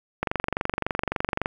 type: click train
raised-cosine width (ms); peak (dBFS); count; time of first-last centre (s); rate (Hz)
0.5; -9; 30; 0.23-1.459; 23.6
effects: 8-bit